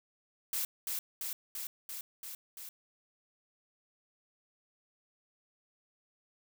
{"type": "noise with echo", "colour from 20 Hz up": "blue", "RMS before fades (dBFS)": -34, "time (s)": [0.53, 0.65], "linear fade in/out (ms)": 2, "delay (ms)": 340, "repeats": 6, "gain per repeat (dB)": -2, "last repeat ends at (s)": 2.69, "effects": []}